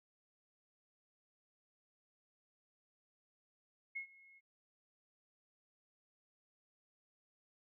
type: tone with ADSR envelope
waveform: sine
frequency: 2169 Hz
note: C#7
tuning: 38 cents flat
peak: -38 dBFS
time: 3.95-4.41 s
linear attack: 15 ms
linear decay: 98 ms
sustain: -22 dB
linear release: 36 ms
effects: none